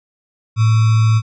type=tone with sample-and-hold; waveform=sine; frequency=110.7 Hz; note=A2; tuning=11 cents sharp; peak=-9 dBFS; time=0.56-1.22 s; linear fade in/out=50 ms; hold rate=1225 Hz; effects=resampled to 16000 Hz